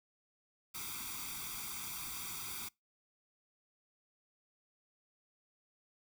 white noise with comb filter, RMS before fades -43 dBFS, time 0.74-2.69 s, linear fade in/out 10 ms, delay 0.85 ms, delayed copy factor +1, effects noise-tail reverb RT60 0.2 s tail -25 dB re dry

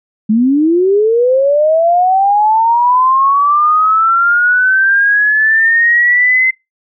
sine linear sweep, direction up, 207.7 to 2064 Hz, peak -7 dBFS, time 0.29-6.51 s, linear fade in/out 10 ms, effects noise-tail reverb RT60 0.2 s tail -24 dB re dry

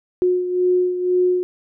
sine beating tone pair, 361.8 / 363.8 Hz, F#4 / F#4, -39 / -29 cents, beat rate 2 Hz, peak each -16 / -23 dBFS, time 0.22-1.43 s, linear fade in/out 0 ms, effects none

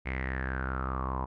sawtooth tone with low-pass filter sweep, 65.1 Hz, C2, 8 cents flat, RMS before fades -33 dBFS, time 0.05-1.26 s, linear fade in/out 20 ms, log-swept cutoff 2200 to 970 Hz, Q 9.1, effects none

